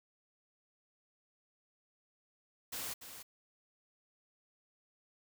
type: noise with echo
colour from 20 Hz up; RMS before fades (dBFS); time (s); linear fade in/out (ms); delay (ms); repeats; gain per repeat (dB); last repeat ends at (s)
white; -41; 2.72-2.94; 10; 290; 1; -9; 3.23
effects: none